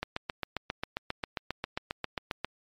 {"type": "click train", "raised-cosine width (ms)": 0.3, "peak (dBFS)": -15, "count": 19, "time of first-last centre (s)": [0.03, 2.446], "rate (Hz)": 7.45, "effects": ["MP3 64 kbps"]}